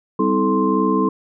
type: tone cluster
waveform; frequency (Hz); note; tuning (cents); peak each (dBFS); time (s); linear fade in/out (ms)
sine; 196.7 / 258.9 / 322.7 / 434.2 / 1050; G3 / C4 / E4 / A4 / C6; +6 / -18 / -37 / -23 / +6; -21; 0.19-1.09; 5
effects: none